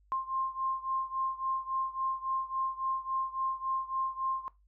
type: beating tone pair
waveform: sine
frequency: 1056 / 1059.6 Hz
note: C6 / C6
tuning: +16 / +22 cents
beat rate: 3.6 Hz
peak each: -33 / -35 dBFS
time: 0.12-4.48 s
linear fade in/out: 0 ms
effects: noise-tail reverb RT60 0.2 s tail -19 dB re dry + added 50 Hz sine -62 dBFS peak until 4.67 s